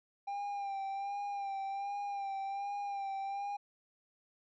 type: tone with vibrato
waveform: triangle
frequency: 796 Hz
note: G5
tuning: 26 cents sharp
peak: -34 dBFS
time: 0.27-3.57 s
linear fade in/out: 10 ms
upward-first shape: sine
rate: 1.3 Hz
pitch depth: 35 cents each way
effects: resampled to 16000 Hz